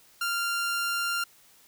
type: tone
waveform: sawtooth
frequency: 1391 Hz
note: F6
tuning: 7 cents flat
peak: -23 dBFS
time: 0.21-1.24 s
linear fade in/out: 5 ms
effects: white hiss -58 dBFS RMS until 1.67 s